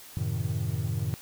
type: chord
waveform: triangle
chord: F# diminished seventh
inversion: none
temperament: equal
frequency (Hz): 92.5 / 110 / 130.81 / 155.56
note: F#2 / A2 / C3 / Eb3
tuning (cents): 0 / 0 / 0 / 0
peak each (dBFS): -31 / -29 / -32 / -32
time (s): 0.17-1.14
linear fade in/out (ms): 0
effects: white hiss -48 dBFS RMS until 1.21 s